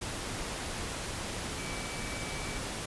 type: tone in noise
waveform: sine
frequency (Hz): 2300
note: D7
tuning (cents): -37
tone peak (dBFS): -44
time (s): 1.58-2.59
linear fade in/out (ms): 10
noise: pink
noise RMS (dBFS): -37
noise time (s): 0.01-2.86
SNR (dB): -10
effects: resampled to 24000 Hz